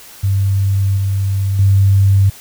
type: tone with level steps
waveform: sine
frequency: 98 Hz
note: G2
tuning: in tune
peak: -11 / -13 / -7 dBFS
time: 0.23-2.3 s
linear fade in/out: 10 ms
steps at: 0.97 / 1.59 s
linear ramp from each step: 2 ms
effects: white hiss -38 dBFS RMS until 2.4 s